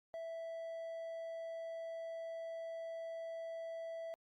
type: tone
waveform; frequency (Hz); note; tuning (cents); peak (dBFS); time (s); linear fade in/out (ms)
triangle; 659.3; E5; 0; -40; 0.14-4.14; 0
effects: Opus 48 kbps